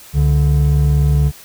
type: tone pair together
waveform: triangle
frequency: 68.29 / 144.7 Hz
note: C#2 / D3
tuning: -25 / -25 cents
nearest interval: octave + minor second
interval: 1300 cents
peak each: -11 dBFS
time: 0.13-1.32 s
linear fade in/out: 50 ms
effects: white hiss -40 dBFS RMS until 1.44 s